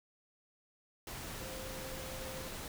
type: tone in noise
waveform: sine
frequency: 523.3 Hz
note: C5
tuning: in tune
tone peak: -47 dBFS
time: 1.41-2.48 s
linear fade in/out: 2 ms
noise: pink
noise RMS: -44 dBFS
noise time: 1.07-2.68 s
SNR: -6 dB
effects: none